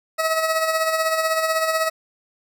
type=tone with tremolo; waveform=20% pulse; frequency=642 Hz; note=E5; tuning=46 cents flat; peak=-12 dBFS; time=0.18-1.9 s; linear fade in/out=20 ms; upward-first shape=sine; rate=16 Hz; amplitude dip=50%; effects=none